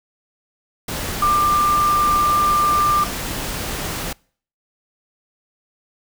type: tone in noise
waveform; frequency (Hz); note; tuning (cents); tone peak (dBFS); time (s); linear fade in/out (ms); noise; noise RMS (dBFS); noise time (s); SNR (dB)
sine; 1190; D6; +22; -13; 1.22-3.04; 5; pink; -26; 0.88-4.13; +10
effects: noise-tail reverb RT60 0.5 s tail -26 dB re dry